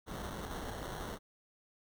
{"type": "noise with sample-and-hold", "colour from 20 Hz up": "pink", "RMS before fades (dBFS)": -42, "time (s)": [0.06, 1.19], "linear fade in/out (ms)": 50, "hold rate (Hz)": 2450, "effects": []}